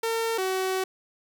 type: tone pair in turn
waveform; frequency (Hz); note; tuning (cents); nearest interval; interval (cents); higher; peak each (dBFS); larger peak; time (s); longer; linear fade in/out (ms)
sawtooth; 454.6 / 376.9; A#4 / F#4; -43 / +32; minor third; 325; first; -21; neither; 0.03-0.38 / 0.38-0.84; second; 5
effects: none